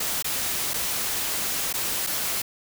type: noise with dropouts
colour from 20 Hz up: white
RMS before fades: -27 dBFS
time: 0-2.42 s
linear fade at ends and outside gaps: 5 ms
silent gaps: 0.225-0.244 / 0.736-0.74 / 1.728-1.738 / 2.066-2.07 s
effects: none